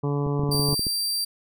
harmonic tone, 143.4 Hz, D3, 41 cents flat, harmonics 1 / 2 / 3 / 4 / 5 / 6 / 7 / 8, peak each -24 / -30 / -29 / -40 / -41 / -40 / -38 / -41 dBFS, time 0.03-0.75 s, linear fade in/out 10 ms
clicks, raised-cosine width 3 ms, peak -18 dBFS, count 10, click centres 0.266 / 0.395 / 0.436 / 0.492 / 0.546 / 0.596 / 0.688 / 0.729 / 0.794 / 0.868 s
sawtooth tone, 4699 Hz, D8, in tune, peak -21 dBFS, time 0.51-1.25 s, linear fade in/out 10 ms
effects none

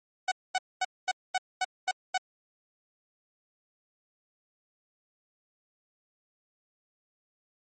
sawtooth tone bursts, 746 Hz, F#5, 14 cents sharp, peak -21 dBFS, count 8, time 0.28-2.178 s, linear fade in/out 5 ms, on 36 ms, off 230 ms, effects MP3 32 kbps

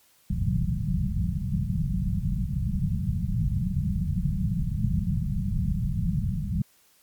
white low-pass noise, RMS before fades -26 dBFS, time 0.3-6.62 s, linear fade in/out 5 ms, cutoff 200 Hz, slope 96 dB/octave, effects white hiss -61 dBFS RMS until 7.02 s + MP3 96 kbps

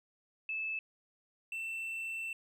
sine / triangle tone pair in turn, 2618 / 2678 Hz, E7 / E7, -13 / +27 cents, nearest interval unison, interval 40 cents, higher second, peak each -34 / -35 dBFS, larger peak first, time 0.49-0.79 / 1.52-2.33 s, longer second, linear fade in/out 2 ms, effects none

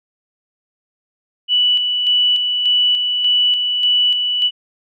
sine tone with tremolo, 2960 Hz, F#7, in tune, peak -11 dBFS, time 1.48-4.51 s, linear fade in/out 50 ms, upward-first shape square, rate 1.7 Hz, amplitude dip 40%, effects none

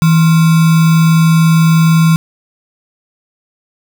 sine tone with sample-and-hold, 163.1 Hz, E3, 18 cents flat, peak -5 dBFS, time 0.02-2.16 s, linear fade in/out 0 ms, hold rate 1225 Hz, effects none

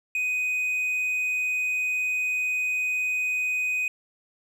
triangle tone, 2499 Hz, D#7, 7 cents sharp, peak -22 dBFS, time 0.15-3.88 s, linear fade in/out 2 ms, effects none

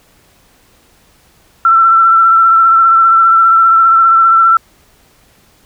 sine tone with vibrato, 1342 Hz, E6, 31 cents sharp, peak -4 dBFS, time 1.65-4.57 s, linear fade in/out 2 ms, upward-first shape triangle, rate 15 Hz, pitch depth 32 cents each way, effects pink hiss -49 dBFS RMS until 5.65 s

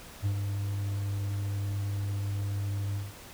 triangle tone with ADSR envelope, 100.3 Hz, G2, 40 cents sharp, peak -22 dBFS, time 0.22-3.14 s, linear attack 38 ms, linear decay 83 ms, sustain -5 dB, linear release 190 ms, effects pink hiss -48 dBFS RMS until 3.33 s

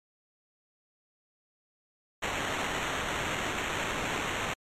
white noise with sample-and-hold, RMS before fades -32 dBFS, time 2.22-4.54 s, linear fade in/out 10 ms, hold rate 4900 Hz, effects low-pass 8000 Hz 12 dB/octave + MP3 96 kbps

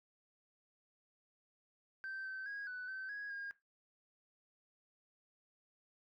sine tone with pitch steps, 1556 / 1542 / 1644 / 1493 / 1540 / 1659 / 1623 Hz, G6 / G6 / G#6 / F#6 / G6 / G#6 / G#6, -13 / -29 / -18 / +15 / -31 / -2 / -40 cents, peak -40 dBFS, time 2.04-3.51 s, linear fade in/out 0 ms, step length 210 ms, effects noise-tail reverb RT60 0.2 s tail -17 dB re dry + tanh soft clip ceiling -39 dBFS

